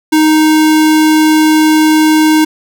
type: tone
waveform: square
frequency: 311.1 Hz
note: D#4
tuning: in tune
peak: -6 dBFS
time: 0.12-2.45 s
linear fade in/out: 10 ms
effects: none